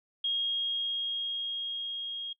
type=tone with level ramp; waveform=sine; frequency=3261 Hz; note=G#7; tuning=32 cents flat; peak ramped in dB=-27 to -35 dBFS; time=0.24-2.33 s; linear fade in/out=5 ms; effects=noise-tail reverb RT60 0.1 s tail -22 dB re dry